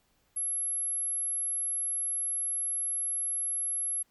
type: tone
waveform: sine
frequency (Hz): 11120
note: F9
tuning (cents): -9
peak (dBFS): -29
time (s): 0.36-4.03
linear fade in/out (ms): 10
effects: pink hiss -71 dBFS RMS until 4.1 s